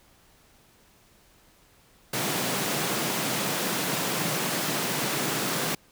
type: high-pass noise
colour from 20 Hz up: pink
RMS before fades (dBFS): -28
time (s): 2.13-5.75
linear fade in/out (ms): 5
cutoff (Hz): 130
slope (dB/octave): 48
effects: pink hiss -59 dBFS RMS until 5.91 s